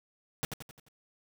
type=noise with echo; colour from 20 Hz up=pink; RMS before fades=-32 dBFS; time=0.43-0.45 s; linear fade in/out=0 ms; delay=87 ms; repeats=5; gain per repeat=-6 dB; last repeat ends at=0.885 s; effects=none